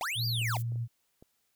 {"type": "linear two-way sweep", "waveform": "square", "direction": "up then down", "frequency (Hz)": [646, 4895, 646], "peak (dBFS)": -32, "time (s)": [0.01, 0.57], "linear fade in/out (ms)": 0, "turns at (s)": 0.26}
{"type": "tone with vibrato", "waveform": "sine", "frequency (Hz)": 116.54, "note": "A#2", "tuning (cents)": 0, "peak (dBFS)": -30, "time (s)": [0.15, 0.88], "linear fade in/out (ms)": 50, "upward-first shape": "triangle", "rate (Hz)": 2.1, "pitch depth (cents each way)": 24}
{"type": "clicks", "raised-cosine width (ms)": 2, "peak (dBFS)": -39, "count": 4, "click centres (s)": [0.417, 0.721, 0.758, 1.225]}
{"type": "noise", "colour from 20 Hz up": "violet", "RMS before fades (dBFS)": -45, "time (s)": [0.46, 0.63], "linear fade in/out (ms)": 20}
{"effects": ["white hiss -75 dBFS RMS until 1.55 s"]}